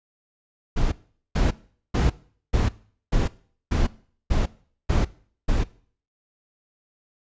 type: noise bursts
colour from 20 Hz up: brown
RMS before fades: -20 dBFS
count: 9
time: 0.76-5.64 s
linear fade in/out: 10 ms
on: 160 ms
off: 430 ms
effects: noise-tail reverb RT60 0.5 s tail -20 dB re dry + resampled to 16000 Hz